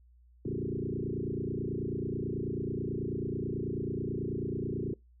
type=tone with frequency modulation; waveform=sine; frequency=250 Hz; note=B3; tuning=21 cents sharp; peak=-31 dBFS; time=0.45-4.94 s; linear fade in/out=5 ms; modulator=29.2 Hz; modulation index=5.6; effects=noise-tail reverb RT60 0.2 s tail -24 dB re dry + added 60 Hz sine -57 dBFS peak until 5.2 s